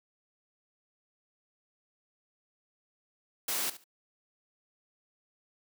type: noise with echo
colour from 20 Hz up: white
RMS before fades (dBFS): -32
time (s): 3.48-3.7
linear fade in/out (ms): 5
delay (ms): 71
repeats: 2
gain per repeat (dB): -15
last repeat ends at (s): 3.842
effects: high-pass 200 Hz 12 dB/octave